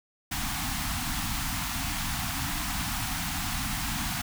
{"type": "band-stop noise", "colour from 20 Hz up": "pink", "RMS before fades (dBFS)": -31, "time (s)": [0.31, 4.22], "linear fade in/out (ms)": 10, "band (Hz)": [300, 690], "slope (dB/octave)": 96, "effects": []}